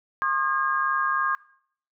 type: tone cluster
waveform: sine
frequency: 1074 / 1217 / 1622 Hz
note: C6 / D#6 / G#6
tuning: +45 / -39 / -41 cents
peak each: -26 dBFS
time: 0.22-1.35 s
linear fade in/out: 0 ms
effects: noise-tail reverb RT60 0.6 s tail -21 dB re dry